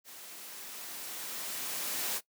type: noise with level ramp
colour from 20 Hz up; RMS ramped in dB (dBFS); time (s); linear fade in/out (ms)
white; -49 to -33; 0.04-2.21; 50
effects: noise-tail reverb RT60 0.1 s tail -19 dB re dry + high-pass 200 Hz 12 dB/octave